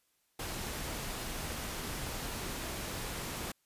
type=noise; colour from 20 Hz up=pink; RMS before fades=-39 dBFS; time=0.39-3.52 s; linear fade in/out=5 ms; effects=white hiss -75 dBFS RMS until 3.65 s + resampled to 32000 Hz

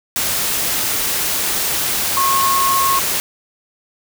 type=tone in noise; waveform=sine; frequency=1086 Hz; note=C#6; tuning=36 cents flat; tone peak=-14 dBFS; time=2.17-2.99 s; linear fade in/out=0 ms; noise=white; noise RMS=-19 dBFS; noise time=0.16-3.2 s; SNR=+2 dB; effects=none

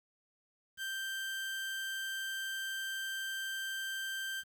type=tone; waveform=30% pulse; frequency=1568 Hz; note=G6; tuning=in tune; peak=-34 dBFS; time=0.77-4.44 s; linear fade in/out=50 ms; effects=10-bit

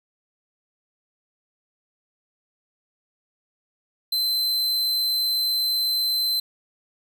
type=tone; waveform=45% pulse; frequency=4074 Hz; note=C8; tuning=47 cents flat; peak=-20 dBFS; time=4.12-6.4 s; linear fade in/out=5 ms; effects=none

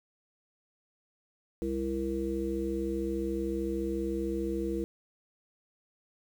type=harmonic tone; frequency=66.8 Hz; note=C2; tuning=36 cents sharp; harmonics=1 / 3 / 5 / 7; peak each=-38 / -37 / -32 / -36 dBFS; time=1.62-4.84 s; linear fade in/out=0 ms; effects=9-bit

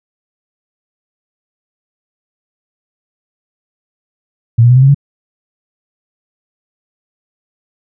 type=tone with pitch steps; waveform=sine; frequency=115.7 / 120.4 / 125.3 / 130.4 / 135.7 / 141.21 Hz; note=A#2 / B2 / B2 / C3 / C#3 / C#3; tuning=-13 / -44 / +25 / -5 / -36 / +32 cents; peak=-3 dBFS; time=4.58-4.946 s; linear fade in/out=10 ms; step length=61 ms; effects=none

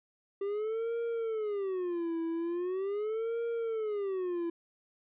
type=tone with vibrato; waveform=triangle; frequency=392 Hz; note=G4; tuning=in tune; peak=-29 dBFS; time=0.41-4.5 s; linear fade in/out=5 ms; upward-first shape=sine; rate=0.41 Hz; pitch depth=300 cents each way; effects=resampled to 8000 Hz

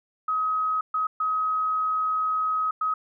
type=tone bursts at uneven times; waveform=sine; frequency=1268 Hz; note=D#6; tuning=32 cents sharp; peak=-22 dBFS; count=4; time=0.28-0.81 / 0.94-1.07 / 1.2-2.71 / 2.81-2.94 s; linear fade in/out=5 ms; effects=none

